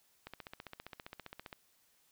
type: click train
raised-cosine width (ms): 0.3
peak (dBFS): -29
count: 20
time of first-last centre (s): 0.27-1.528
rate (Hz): 15.1
effects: white hiss -71 dBFS RMS until 2.11 s